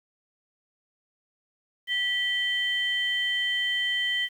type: tone pair together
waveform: sine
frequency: 1957 / 3107 Hz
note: B6 / G7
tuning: -16 / -16 cents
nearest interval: minor sixth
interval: 800 cents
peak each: -26 dBFS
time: 1.87-4.29 s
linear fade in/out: 50 ms
effects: tanh soft clip ceiling -17 dBFS + 9-bit